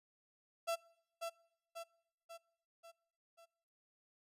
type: tone with echo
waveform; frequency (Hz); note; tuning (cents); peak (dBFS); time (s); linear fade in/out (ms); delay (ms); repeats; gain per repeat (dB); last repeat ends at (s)
35% pulse; 670; E5; +28; -33; 0.67-0.76; 20; 540; 5; -5; 3.46
effects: noise-tail reverb RT60 0.9 s tail -25 dB re dry + resampled to 32000 Hz